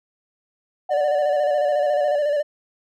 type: tone with pitch glide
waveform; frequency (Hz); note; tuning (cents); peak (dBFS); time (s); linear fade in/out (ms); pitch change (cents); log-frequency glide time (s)
sine; 738 to 724.5; F#5 to F#5; -5 to -37; -24; 0.89-2.16; 5; -32; 1.25-1.65
type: tone with vibrato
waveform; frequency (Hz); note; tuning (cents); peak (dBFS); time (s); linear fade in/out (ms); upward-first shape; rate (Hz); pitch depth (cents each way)
triangle; 587.3; D5; 0; -16; 0.9-2.43; 20; square; 14; 38
effects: none